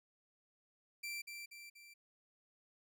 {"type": "tone with echo", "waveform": "sawtooth", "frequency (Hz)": 2349, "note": "D7", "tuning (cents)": 0, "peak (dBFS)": -38, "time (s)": [1.03, 1.22], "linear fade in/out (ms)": 10, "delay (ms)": 240, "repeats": 3, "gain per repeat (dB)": -5, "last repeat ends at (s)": 1.94, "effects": []}